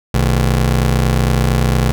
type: ring-modulated tone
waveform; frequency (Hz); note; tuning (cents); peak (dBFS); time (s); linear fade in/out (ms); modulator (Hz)
30% pulse; 93; F#2; +9; -6; 0.14-1.92; 0; 32.1
effects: none